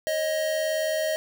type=tone pair together; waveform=square; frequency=549 / 627.7 Hz; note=C#5 / D#5; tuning=-17 / +15 cents; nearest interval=major second; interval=232 cents; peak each=-34 / -25 dBFS; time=0.07-1.16 s; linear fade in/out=0 ms; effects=none